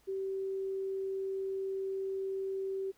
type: tone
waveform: sine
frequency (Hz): 385.9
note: G4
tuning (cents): -27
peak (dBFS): -33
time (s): 0.07-2.92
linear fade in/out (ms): 20
effects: pink hiss -68 dBFS RMS until 2.97 s